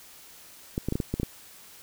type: clicks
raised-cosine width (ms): 3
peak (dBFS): -14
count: 8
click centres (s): 0.779 / 0.886 / 0.924 / 0.955 / 1.002 / 1.14 / 1.199 / 1.232
effects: white hiss -50 dBFS RMS until 1.82 s